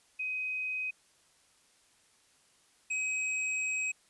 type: tone pair in turn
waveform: sine / square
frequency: 2517 / 2535 Hz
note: D#7 / D#7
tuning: +19 / +32 cents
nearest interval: unison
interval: 13 cents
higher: second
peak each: -32 / -31 dBFS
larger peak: second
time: 0.19-0.91 / 2.9-3.92 s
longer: second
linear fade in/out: 10 ms
effects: white hiss -66 dBFS RMS until 4.09 s + resampled to 24000 Hz